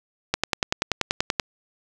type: click train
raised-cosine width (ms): 0.2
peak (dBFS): -3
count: 12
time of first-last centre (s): 0.34-1.398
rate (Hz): 10.4
effects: none